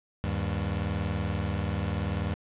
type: tone pair together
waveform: 25% pulse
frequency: 79.3 / 100 Hz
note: D#2 / G2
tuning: +33 / +35 cents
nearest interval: major third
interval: 402 cents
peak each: -27 dBFS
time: 0.24-2.34 s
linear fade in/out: 0 ms
effects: resampled to 8000 Hz + 9-bit